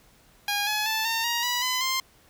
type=tone with pitch steps; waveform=10% pulse; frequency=817 / 846.8 / 877.7 / 909.7 / 942.8 / 977.2 / 1012.8 / 1049.8 Hz; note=G#5 / G#5 / A5 / A#5 / A#5 / B5 / B5 / C6; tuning=-29 / +33 / -5 / -43 / +19 / -19 / +43 / +5 cents; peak=-16 dBFS; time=0.48-2 s; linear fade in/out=2 ms; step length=190 ms; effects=pink hiss -58 dBFS RMS until 2.29 s